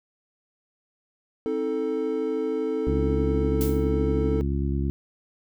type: chord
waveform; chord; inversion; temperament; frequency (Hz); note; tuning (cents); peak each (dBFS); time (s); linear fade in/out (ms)
triangle; A diminished; first; just; 264 / 316.8 / 440; C4 / Eb4 / A4; +16 / +31 / 0; -29 / -28 / -24; 1.46-4.41; 0
type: harmonic tone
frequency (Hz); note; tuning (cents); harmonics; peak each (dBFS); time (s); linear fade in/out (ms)
69.1; C#2; -5; 1 / 2 / 3 / 4 / 5; -25 / -29 / -32 / -33 / -34; 2.87-4.9; 0
type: noise with exponential decay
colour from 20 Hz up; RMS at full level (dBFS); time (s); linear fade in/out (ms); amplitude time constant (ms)
blue; -31; 3.61-3.91; 0; 64
effects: none